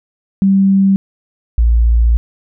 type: tone pair in turn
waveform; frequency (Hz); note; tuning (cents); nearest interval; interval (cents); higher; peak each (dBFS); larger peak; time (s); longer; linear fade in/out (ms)
sine; 194.5 / 57.56; G3 / A#1; -13 / -21; octave + major sixth; 2108; first; -7; neither; 0.42-0.96 / 1.58-2.17; second; 0
effects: none